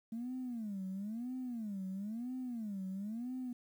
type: tone with vibrato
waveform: sine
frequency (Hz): 220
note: A3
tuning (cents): 0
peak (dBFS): -37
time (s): 0.12-3.53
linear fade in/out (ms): 5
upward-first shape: sine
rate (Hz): 1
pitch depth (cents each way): 270
effects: tanh soft clip ceiling -34 dBFS + 11-bit